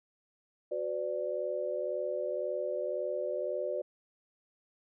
sine chord, B minor, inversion second, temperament equal with one note detuned, 370 / 505.4 / 587.3 Hz, F#4 / B4 / D5, 0 / +40 / 0 cents, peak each -38 / -36 / -34 dBFS, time 0.71-3.82 s, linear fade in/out 10 ms, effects none

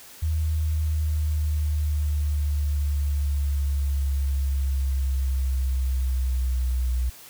sine linear sweep, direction down, 79 to 61.74 Hz, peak -21 dBFS, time 0.22-7.1 s, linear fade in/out 10 ms, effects white hiss -46 dBFS RMS until 7.29 s

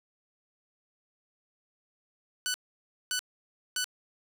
10% pulse tone bursts, 1492 Hz, F#6, 14 cents sharp, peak -20 dBFS, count 3, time 2.46-3.843 s, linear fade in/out 0 ms, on 81 ms, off 570 ms, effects none

